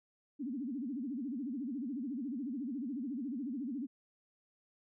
sine tone with vibrato, 260 Hz, C4, 11 cents flat, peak -36 dBFS, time 0.39-3.87 s, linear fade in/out 20 ms, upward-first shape sine, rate 14 Hz, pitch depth 240 cents each way, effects none

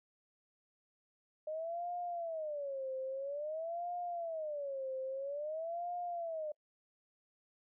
sine tone with vibrato, 609 Hz, D#5, 37 cents flat, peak -37 dBFS, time 1.47-6.52 s, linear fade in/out 5 ms, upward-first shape sine, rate 0.5 Hz, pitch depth 260 cents each way, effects noise-tail reverb RT60 0.1 s tail -26 dB re dry

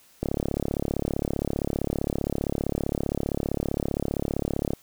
click train, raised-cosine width 2 ms, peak -12 dBFS, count 160, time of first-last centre 0.23-4.734 s, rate 35.3 Hz, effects white hiss -57 dBFS RMS until 4.82 s

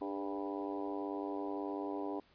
harmonic tone with a mistuned harmonic, 98.3 Hz, G2, 5 cents sharp, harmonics 3 / 4 / 5 / 6 / 7 / 8 / 9 / 10, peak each -40 / -42 / -48 / -48 / -48 / -47 / -52 / -48 dBFS, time 0.01-2.2 s, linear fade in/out 5 ms, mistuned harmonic 4, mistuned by +32 cents, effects pink hiss -67 dBFS RMS until 2.34 s + resampled to 11025 Hz

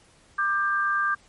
sine tone pair together, 1188 / 1587.1 Hz, D6 / G6, +20 / +21 cents, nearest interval perfect fourth, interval 501 cents, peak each -24 dBFS, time 0.38-1.15 s, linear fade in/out 10 ms, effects pink hiss -57 dBFS RMS until 1.28 s + MP3 48 kbps

